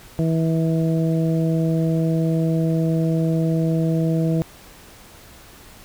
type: harmonic tone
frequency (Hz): 162.4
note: E3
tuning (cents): -26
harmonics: 1 / 2 / 3 / 4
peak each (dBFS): -18 / -24 / -28 / -30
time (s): 0.19-4.42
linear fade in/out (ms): 0
effects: pink hiss -45 dBFS RMS until 5.84 s